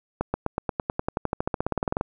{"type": "accelerating click train", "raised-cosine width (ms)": 1, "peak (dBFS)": -10, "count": 24, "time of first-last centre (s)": [0.21, 2.011], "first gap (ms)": 130, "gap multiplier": 0.95, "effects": []}